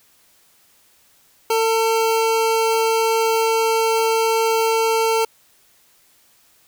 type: tone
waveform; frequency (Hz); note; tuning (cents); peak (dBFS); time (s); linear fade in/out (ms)
25% pulse; 449.6; A4; +37; -12; 1.5-5.25; 5
effects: white hiss -56 dBFS RMS until 6.67 s